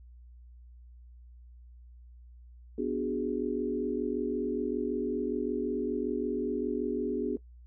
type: chord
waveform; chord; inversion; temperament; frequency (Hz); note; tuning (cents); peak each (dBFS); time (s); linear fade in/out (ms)
sine; G# half-diminished seventh; first; equal; 246.9 / 293.7 / 370 / 415.3; B3 / D4 / F#4 / G#4; 0 / 0 / 0 / 0; -34; 2.78-7.37; 5
effects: noise-tail reverb RT60 0.1 s tail -19 dB re dry + added 60 Hz sine -49 dBFS peak until 7.66 s